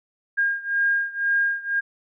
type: beating tone pair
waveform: sine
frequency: 1616 / 1618 Hz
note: G#6 / G#6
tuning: -48 / -46 cents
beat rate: 2 Hz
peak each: -22 / -24 dBFS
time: 0.37-1.81 s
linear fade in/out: 20 ms
effects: none